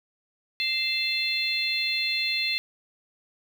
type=harmonic tone with a mistuned harmonic; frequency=696 Hz; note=F5; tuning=6 cents flat; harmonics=3 / 4 / 5 / 6; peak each=-31 / -29 / -31 / -28 dBFS; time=0.6-2.58 s; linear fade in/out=0 ms; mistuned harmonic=4; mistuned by=-83 cents; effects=8-bit